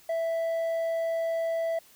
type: tone with hard clipping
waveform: sine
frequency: 660 Hz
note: E5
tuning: 2 cents sharp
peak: -27 dBFS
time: 0.09-1.79 s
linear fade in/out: 5 ms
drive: 3 dB
effects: white hiss -57 dBFS RMS until 1.95 s